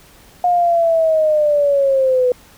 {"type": "linear sweep", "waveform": "sine", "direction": "down", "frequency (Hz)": [717, 493.9], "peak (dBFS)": -11, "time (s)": [0.44, 2.32], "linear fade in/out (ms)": 2, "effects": ["pink hiss -46 dBFS RMS until 2.57 s"]}